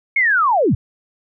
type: linear sweep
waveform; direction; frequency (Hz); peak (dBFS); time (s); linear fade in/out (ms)
sine; down; 2217 to 70.5; -12; 0.16-0.75; 5
effects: none